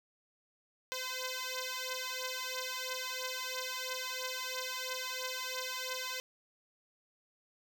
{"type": "beating tone pair", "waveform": "5% pulse", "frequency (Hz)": [511, 514], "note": ["C5", "C5"], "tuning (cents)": [-41, -31], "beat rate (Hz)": 3, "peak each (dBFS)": -28, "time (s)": [0.92, 6.2], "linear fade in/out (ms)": 0, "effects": []}